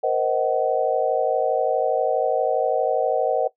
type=chord; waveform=sine; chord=C half-diminished seventh; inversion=third; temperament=just; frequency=470.9 / 523.3 / 627.9 / 753.5 Hz; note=Bb4 / C5 / Eb5 / Gb5; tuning=+18 / 0 / +16 / +31 cents; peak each=-24 dBFS; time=0.03-3.48 s; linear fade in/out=10 ms; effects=noise-tail reverb RT60 0.1 s tail -17 dB re dry